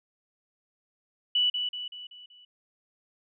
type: tone with echo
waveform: sine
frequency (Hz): 2960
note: F#7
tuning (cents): 0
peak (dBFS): -21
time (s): 1.35-1.5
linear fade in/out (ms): 5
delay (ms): 190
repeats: 5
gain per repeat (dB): -6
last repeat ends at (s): 2.45
effects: none